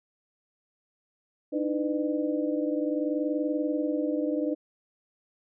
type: tone cluster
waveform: sine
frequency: 298.4 / 319 / 502 / 602 Hz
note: D4 / D#4 / B4 / D5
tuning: +28 / +43 / +28 / +43 cents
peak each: -28 / -32 / -32 / -34 dBFS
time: 1.52-4.55 s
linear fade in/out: 20 ms
effects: none